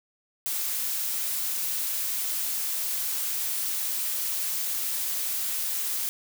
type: noise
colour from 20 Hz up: blue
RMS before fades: -29 dBFS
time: 0.46-6.09 s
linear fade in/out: 0 ms
effects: none